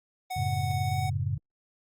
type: tone with pitch glide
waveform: square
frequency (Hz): 740 to 745.6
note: F#5 to F#5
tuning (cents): 0 to +13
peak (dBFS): -32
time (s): 0.3-1.1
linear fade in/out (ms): 10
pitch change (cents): +13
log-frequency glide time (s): 0.83-0.99
type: chord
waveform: sine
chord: F# minor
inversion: none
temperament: equal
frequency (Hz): 92.5 / 110 / 138.59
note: F#2 / A2 / C#3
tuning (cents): 0 / 0 / 0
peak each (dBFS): -31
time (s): 0.36-1.38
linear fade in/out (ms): 10
effects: Opus 24 kbps